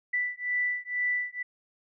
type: beating tone pair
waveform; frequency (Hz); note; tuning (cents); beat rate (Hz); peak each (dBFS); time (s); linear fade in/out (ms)
sine; 1975.5 / 1977.6; B6 / B6; 0 / +2; 2.1; -30; 0.13-1.43; 10
effects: none